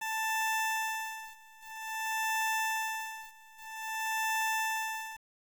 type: tone with tremolo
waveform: 20% pulse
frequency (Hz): 883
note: A5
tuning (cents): +6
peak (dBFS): -24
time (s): 0.01-5.17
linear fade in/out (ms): 10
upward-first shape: sine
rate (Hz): 0.51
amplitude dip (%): 95
effects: 9-bit